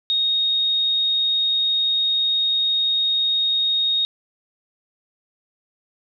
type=tone; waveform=sine; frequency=3729 Hz; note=A#7; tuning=in tune; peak=-17 dBFS; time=0.1-4.05 s; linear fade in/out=0 ms; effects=none